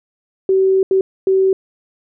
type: tone bursts at uneven times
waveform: sine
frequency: 382 Hz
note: G4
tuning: 45 cents flat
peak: -10 dBFS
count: 3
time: 0.49-0.83 / 0.91-1.01 / 1.27-1.53 s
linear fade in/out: 2 ms
effects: none